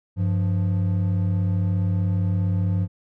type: tone pair together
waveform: triangle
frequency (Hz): 98 / 175.08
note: G2 / F3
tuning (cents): 0 / +5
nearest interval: minor seventh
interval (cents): 1005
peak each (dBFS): -18 / -24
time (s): 0.16-2.88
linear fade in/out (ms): 50
effects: none